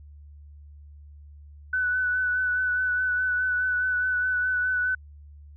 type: tone with vibrato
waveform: sine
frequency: 1494 Hz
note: F#6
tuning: 16 cents sharp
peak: -22 dBFS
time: 1.73-4.95 s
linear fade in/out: 5 ms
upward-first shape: sine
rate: 4.8 Hz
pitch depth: 23 cents each way
effects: added 73 Hz sine -44 dBFS peak until 5.56 s